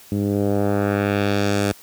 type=tone with low-pass filter sweep; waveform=10% pulse; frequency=101.2 Hz; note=G#2; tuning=44 cents flat; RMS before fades=-20 dBFS; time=0.12-1.72 s; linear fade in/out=0 ms; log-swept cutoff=250 to 11000 Hz; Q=1.1; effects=white hiss -46 dBFS RMS until 1.82 s + high-pass 60 Hz 12 dB/octave